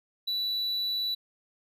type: tone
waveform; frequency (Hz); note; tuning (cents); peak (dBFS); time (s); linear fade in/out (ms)
triangle; 3951; B7; 0; -26; 0.27-1.15; 10
effects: none